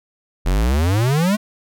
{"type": "exponential sweep", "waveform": "square", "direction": "up", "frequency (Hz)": [41.2, 220], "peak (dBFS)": -15, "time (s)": [0.45, 1.37], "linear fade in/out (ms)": 20, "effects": []}